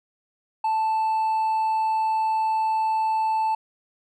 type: tone with hard clipping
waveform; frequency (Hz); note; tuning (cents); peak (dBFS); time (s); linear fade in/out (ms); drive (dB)
sine; 880; A5; 0; -21; 0.64-3.55; 5; 2
effects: none